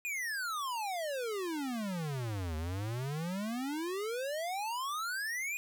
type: exponential two-way sweep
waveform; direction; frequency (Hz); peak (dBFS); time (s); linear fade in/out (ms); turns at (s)
square; down then up; 2499 to 76.4 to 2499; -35; 0.05-5.57; 0; 2.56
effects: 11-bit